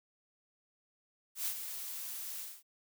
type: noise with ADSR envelope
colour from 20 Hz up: blue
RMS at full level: -34 dBFS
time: 1.35-2.63 s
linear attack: 110 ms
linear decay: 81 ms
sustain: -8 dB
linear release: 240 ms
effects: none